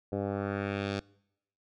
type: tone with low-pass filter sweep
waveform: 10% pulse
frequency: 100 Hz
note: G2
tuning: 35 cents sharp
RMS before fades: -33 dBFS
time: 0.12-1 s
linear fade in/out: 5 ms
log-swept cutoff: 580 to 5000 Hz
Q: 1.5
effects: noise-tail reverb RT60 0.8 s tail -25 dB re dry